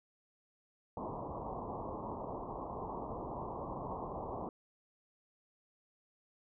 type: low-pass noise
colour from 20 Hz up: white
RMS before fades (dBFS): -42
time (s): 0.97-4.49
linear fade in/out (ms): 2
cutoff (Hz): 1100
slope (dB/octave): 96
effects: none